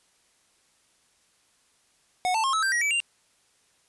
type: tone with pitch steps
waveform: square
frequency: 733 / 886.9 / 1073.2 / 1298.5 / 1571.2 / 1901.2 / 2300 / 2783 Hz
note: F#5 / A5 / C6 / E6 / G6 / A#6 / D7 / F7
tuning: -16 / +14 / +44 / -26 / +4 / +34 / -37 / -7 cents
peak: -23 dBFS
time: 2.25-3.002 s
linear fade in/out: 0 ms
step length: 94 ms
effects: white hiss -65 dBFS RMS until 3.88 s + resampled to 24000 Hz